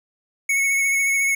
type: tone with vibrato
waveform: square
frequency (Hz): 2206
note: C#7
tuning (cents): -9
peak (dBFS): -18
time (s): 0.49-1.35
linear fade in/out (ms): 5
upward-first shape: sine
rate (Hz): 14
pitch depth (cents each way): 20
effects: none